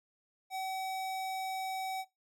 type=tone; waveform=square; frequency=760 Hz; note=F#5; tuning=46 cents sharp; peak=-36 dBFS; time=0.5-2.05 s; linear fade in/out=50 ms; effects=noise-tail reverb RT60 0.2 s tail -19 dB re dry